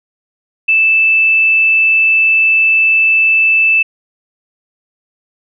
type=tone; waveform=sine; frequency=2637 Hz; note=E7; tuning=in tune; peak=-7 dBFS; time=0.68-3.83 s; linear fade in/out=10 ms; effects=none